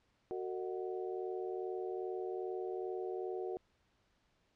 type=harmonic tone with a mistuned harmonic; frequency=123.47 Hz; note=B2; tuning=in tune; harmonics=3 / 4 / 5 / 6; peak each=-39 / -43 / -50 / -47 dBFS; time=0.31-3.57 s; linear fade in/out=0 ms; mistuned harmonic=4; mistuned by=-150 cents; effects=pink hiss -75 dBFS RMS until 4.55 s + low-pass 5000 Hz 12 dB/octave

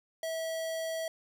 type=tone with notch filter; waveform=square; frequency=650 Hz; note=E5; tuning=24 cents flat; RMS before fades=-35 dBFS; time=0.23-1.08 s; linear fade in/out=2 ms; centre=1300 Hz; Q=1.4; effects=none

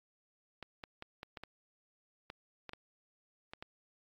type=clicks; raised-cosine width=0.3 ms; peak=-28 dBFS; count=11; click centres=0.627 / 0.838 / 1.024 / 1.231 / 1.372 / 1.436 / 2.301 / 2.693 / 2.734 / 3.535 / 3.625 s; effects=AAC 48 kbps

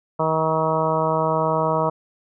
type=harmonic tone with a mistuned harmonic; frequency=158.9 Hz; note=D#3; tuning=37 cents sharp; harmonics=1 / 2 / 3 / 4 / 5 / 6 / 7 / 8; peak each=-26 / -31 / -25 / -23 / -31 / -24 / -27 / -30 dBFS; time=0.19-1.9 s; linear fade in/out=10 ms; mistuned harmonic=8; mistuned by=+15 cents; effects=none

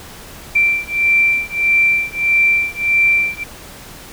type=beating tone pair; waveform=sine; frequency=2349 / 2350.6 Hz; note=D7 / D7; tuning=0 / +1 cents; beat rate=1.6 Hz; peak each=-15 dBFS; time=0.55-3.44 s; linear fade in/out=10 ms; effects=pink hiss -36 dBFS RMS until 4.12 s

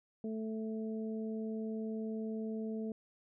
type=harmonic tone; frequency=220 Hz; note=A3; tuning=in tune; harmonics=1 / 2 / 3; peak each=-37 / -42 / -51 dBFS; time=0.24-2.92 s; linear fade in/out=2 ms; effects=none

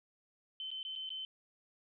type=tone with dropouts; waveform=sine; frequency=3069 Hz; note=G7; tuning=37 cents flat; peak=-39 dBFS; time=0.6-1.25 s; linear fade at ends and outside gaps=1 ms; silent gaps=0.705-0.714 / 0.83-0.85 / 0.954-0.96 / 1.092-1.103 s; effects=none

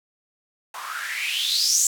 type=noise with band-pass filter sweep; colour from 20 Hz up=blue; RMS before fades=-24 dBFS; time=0.74-1.87 s; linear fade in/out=2 ms; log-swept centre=960 to 7400 Hz; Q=7.2; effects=none

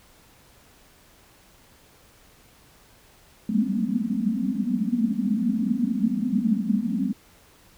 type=band-pass noise; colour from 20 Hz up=pink; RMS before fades=-24 dBFS; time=3.49-7.13 s; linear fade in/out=2 ms; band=190 to 260 Hz; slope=96 dB/octave; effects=pink hiss -55 dBFS RMS until 7.77 s

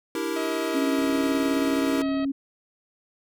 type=chord; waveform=square; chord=E half-diminished seventh; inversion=third; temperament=equal; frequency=293.7 / 329.6 / 392 / 466.2 Hz; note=D4 / E4 / G4 / Bb4; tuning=0 / 0 / 0 / 0 cents; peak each=-35 / -30 / -33 / -33 dBFS; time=0.15-2.02 s; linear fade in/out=2 ms
type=harmonic tone; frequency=638 Hz; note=D#5; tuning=43 cents sharp; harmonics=1 / 2 / 3 / 4 / 5 / 6 / 7; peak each=-32 / -38 / -42 / -44 / -46 / -48 / -49 dBFS; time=0.36-2.25 s; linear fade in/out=5 ms
type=tone; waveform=sine; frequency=274.8 Hz; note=C#4; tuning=15 cents flat; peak=-23 dBFS; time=0.74-2.32 s; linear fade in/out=10 ms
type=click train; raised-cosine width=2 ms; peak=-32 dBFS; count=47; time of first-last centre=0.99-2.254 s; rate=36.4 Hz
effects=none

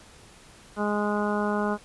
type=harmonic tone; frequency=207.7 Hz; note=G#3; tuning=in tune; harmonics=1 / 2 / 3 / 4 / 5 / 6 / 7; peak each=-27 / -30 / -32 / -33 / -34 / -35 / -35 dBFS; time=0.76-1.78 s; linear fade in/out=50 ms; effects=pink hiss -51 dBFS RMS until 1.84 s + resampled to 24000 Hz

